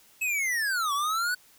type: linear two-way sweep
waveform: square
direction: down then up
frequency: 2610 to 1108.7 to 1503 Hz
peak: -26 dBFS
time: 0.21-1.35 s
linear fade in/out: 10 ms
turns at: 0.93 s
effects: white hiss -58 dBFS RMS until 1.58 s

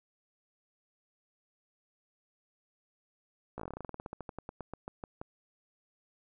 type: slowing click train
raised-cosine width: 1 ms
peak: -26 dBFS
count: 25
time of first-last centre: 3.58-5.215 s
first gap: 16 ms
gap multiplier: 1.11
effects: none

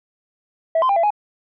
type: tone with pitch steps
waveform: sine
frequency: 652 / 1035 / 797 / 673 / 834 Hz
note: E5 / C6 / G5 / E5 / G#5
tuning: -19 / -19 / +28 / +36 / +7 cents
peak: -12 dBFS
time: 0.75-1.105 s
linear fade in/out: 5 ms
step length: 71 ms
effects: tanh soft clip ceiling -12 dBFS

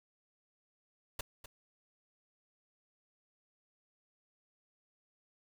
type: noise with echo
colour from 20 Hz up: pink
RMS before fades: -37 dBFS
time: 1.19-1.21 s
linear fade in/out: 5 ms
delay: 250 ms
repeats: 1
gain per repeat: -12 dB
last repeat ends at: 1.46 s
effects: none

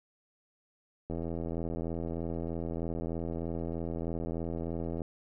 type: click train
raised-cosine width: 2 ms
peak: -23 dBFS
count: 327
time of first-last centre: 1.1-5.018 s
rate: 83.2 Hz
effects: none

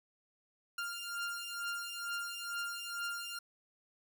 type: beating tone pair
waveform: sawtooth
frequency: 1396.9 / 1399.1 Hz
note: F6 / F6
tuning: 0 / +3 cents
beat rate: 2.2 Hz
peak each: -37 / -38 dBFS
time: 0.78-3.39 s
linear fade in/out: 5 ms
effects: none

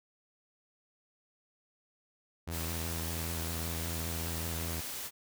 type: tone with vibrato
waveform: sawtooth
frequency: 82.41 Hz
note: E2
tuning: in tune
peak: -32 dBFS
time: 2.47-4.81 s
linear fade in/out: 10 ms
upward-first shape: sine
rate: 5.1 Hz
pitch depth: 25 cents each way
type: noise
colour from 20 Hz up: white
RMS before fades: -40 dBFS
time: 2.5-5.11 s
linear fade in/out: 50 ms
effects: none

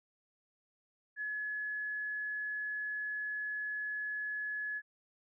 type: tone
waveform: sine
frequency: 1700 Hz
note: G#6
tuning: 40 cents sharp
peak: -35 dBFS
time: 1.16-4.82 s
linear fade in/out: 50 ms
effects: none

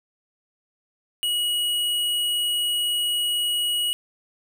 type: tone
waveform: square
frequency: 2909 Hz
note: F#7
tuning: 30 cents flat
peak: -22 dBFS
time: 1.23-3.93 s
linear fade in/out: 0 ms
effects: none

